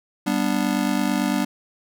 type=chord; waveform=square; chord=G major; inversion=none; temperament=just; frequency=196 / 245 / 294 Hz; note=G3 / B3 / D4; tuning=0 / -14 / +2 cents; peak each=-25 dBFS; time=0.26-1.45 s; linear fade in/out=10 ms; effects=none